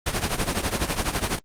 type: noise with tremolo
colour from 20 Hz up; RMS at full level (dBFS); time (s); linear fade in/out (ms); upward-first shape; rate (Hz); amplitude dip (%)
pink; -21; 0.06-1.39; 5; triangle; 12; 85
effects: low-pass 11000 Hz 12 dB/octave + Opus 32 kbps